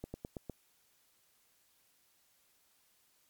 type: slowing click train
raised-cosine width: 2 ms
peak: -27 dBFS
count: 5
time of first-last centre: 0.04-0.497 s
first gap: 100 ms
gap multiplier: 1.09
effects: white hiss -71 dBFS RMS until 3.29 s + MP3 96 kbps